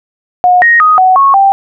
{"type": "tone with pitch steps", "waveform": "sine", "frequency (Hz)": [722, 1871, 1249, 746, 1100, 785], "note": ["F#5", "A#6", "D#6", "F#5", "C#6", "G5"], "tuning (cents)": [-43, 6, 6, 14, -14, 2], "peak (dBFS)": -3, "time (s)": [0.44, 1.52], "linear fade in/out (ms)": 0, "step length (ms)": 180, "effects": []}